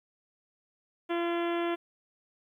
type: harmonic tone with a mistuned harmonic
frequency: 342.1 Hz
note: F4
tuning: 36 cents flat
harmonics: 1 / 2 / 3 / 4 / 5 / 6 / 7 / 8 / 9 / 10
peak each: -29 / -35 / -39 / -41 / -43 / -45 / -46 / -47 / -48 / -49 dBFS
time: 1.09-1.76 s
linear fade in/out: 20 ms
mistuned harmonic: 7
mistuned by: -24 cents
effects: 11-bit